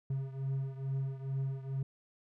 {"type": "beating tone pair", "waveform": "triangle", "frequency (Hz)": [134.3, 136.6], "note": ["C3", "C#3"], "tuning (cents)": [46, -25], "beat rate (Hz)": 2.3, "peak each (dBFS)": [-33, -37], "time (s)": [0.1, 1.83], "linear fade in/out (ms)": 5, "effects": []}